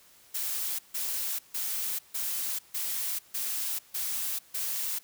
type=noise bursts; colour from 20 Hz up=blue; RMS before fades=-32 dBFS; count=8; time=0.34-4.99 s; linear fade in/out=10 ms; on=450 ms; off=150 ms; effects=white hiss -58 dBFS RMS until 5.03 s